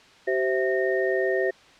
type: tone cluster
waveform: sine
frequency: 383.5 / 522 / 657 / 1841 Hz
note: G4 / C5 / E5 / A#6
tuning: -38 / -4 / -6 / -22 cents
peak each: -24 / -27 / -29 / -29 dBFS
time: 0.27-1.51 s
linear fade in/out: 10 ms
effects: white hiss -52 dBFS RMS until 1.79 s + low-pass 4000 Hz 12 dB/octave